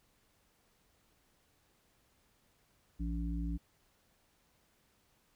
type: harmonic tone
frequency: 57.3 Hz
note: A#1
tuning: 29 cents flat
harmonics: 1 / 3 / 5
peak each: -35 / -40 / -42 dBFS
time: 2.99-3.58 s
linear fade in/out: 20 ms
effects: pink hiss -72 dBFS RMS until 5.35 s